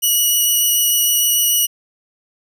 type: tone with vibrato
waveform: 5% pulse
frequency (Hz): 2923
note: F#7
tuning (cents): -22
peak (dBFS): -5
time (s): 0.02-1.67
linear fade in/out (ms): 20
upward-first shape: triangle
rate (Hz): 6.7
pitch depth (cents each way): 10
effects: none